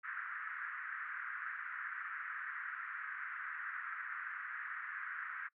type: band-pass noise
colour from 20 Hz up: white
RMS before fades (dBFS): -44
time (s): 0.03-5.49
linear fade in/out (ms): 20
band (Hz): 1300 to 1800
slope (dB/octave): 48
effects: noise-tail reverb RT60 0.1 s tail -22 dB re dry